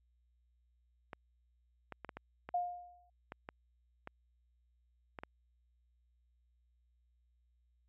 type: clicks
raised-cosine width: 0.5 ms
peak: -29 dBFS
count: 11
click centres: 1.132 / 1.923 / 2.047 / 2.092 / 2.17 / 2.49 / 3.321 / 3.489 / 4.074 / 5.188 / 5.235 s
type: tone with exponential decay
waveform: sine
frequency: 709 Hz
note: F5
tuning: 26 cents sharp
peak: -29 dBFS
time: 2.54-3.1 s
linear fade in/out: 5 ms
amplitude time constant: 120 ms
effects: added 60 Hz sine -70 dBFS peak until 7.88 s